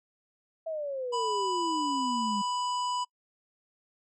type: exponential sweep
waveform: sine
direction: down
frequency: 659.3 to 199.2 Hz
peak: -31 dBFS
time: 0.66-2.42 s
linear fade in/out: 10 ms
type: harmonic tone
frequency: 990 Hz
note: B5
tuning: 4 cents sharp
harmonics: 1 / 3 / 5 / 7 / 8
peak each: -29 / -39 / -43 / -46 / -47 dBFS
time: 1.12-3.05 s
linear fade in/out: 20 ms
effects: noise-tail reverb RT60 0.1 s tail -26 dB re dry